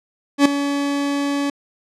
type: tone with ADSR envelope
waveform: 40% pulse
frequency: 283.4 Hz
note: C#4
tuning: 38 cents sharp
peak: -6 dBFS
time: 0.38-1.5 s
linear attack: 75 ms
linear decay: 4 ms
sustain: -12 dB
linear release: 4 ms
effects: low-pass 8000 Hz 12 dB/octave